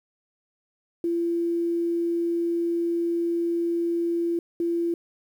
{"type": "tone pair in turn", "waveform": "sine", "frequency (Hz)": [340, 340], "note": ["F4", "F4"], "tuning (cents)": [-46, -46], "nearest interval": "unison", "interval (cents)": 0, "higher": "neither", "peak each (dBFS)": -22, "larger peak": "neither", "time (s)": [[1.04, 4.39], [4.6, 4.94]], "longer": "first", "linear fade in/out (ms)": 2, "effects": ["9-bit"]}